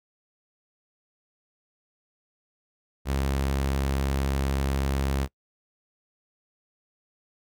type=tone; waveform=sawtooth; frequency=68.1 Hz; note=C#2; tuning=30 cents flat; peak=-20 dBFS; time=3.05-5.28 s; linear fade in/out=50 ms; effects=noise-tail reverb RT60 0.1 s tail -24 dB re dry